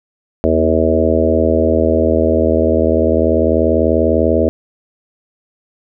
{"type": "harmonic tone with a mistuned harmonic", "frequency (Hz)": 80.2, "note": "E2", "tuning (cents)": -47, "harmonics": [1, 3, 4, 5, 6, 7, 8], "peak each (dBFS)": [-18, -18, -18, -18, -18, -18, -18], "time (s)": [0.44, 4.49], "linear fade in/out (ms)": 0, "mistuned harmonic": 3, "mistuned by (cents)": -21, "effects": []}